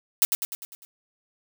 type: noise with echo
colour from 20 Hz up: blue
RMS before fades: -18 dBFS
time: 0.22-0.25 s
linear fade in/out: 0 ms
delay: 100 ms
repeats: 6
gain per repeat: -5 dB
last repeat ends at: 0.85 s
effects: none